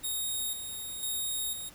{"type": "tone with tremolo", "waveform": "5% pulse", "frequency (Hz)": 3729, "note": "A#7", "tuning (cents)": 0, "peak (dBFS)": -23, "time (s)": [0.03, 1.7], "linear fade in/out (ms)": 20, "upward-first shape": "square", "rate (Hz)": 1, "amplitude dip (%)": 50, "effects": ["pink hiss -54 dBFS RMS until 1.74 s"]}